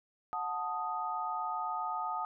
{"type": "chord", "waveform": "sine", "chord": "D# diminished", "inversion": "first", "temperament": "equal with one note detuned", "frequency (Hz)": [732.3, 880, 1244.5], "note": ["F#5", "A5", "D#6"], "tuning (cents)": [-18, 0, 0], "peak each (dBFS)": [-39, -37, -36], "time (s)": [0.33, 2.25], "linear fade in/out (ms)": 0, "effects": []}